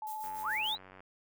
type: tone with vibrato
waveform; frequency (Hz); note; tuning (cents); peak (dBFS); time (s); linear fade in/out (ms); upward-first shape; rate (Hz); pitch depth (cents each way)
sine; 862; A5; -36; -37; 0.02-0.75; 2; sine; 16; 13
type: noise with tremolo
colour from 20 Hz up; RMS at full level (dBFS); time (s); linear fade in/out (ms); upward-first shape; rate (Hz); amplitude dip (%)
violet; -46; 0.07-0.75; 0; sine; 6.9; 65
type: click train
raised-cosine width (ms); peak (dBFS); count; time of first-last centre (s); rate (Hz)
0.5; -37; 73; 0.24-1.005; 94.1
type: linear sweep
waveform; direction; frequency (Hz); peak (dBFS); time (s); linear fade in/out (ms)
sine; up; 811 to 4100; -31; 0.42-0.78; 50
effects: none